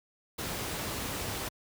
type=noise; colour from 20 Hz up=pink; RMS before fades=-35 dBFS; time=0.38-1.49 s; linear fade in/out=10 ms; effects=high-pass 60 Hz 12 dB/octave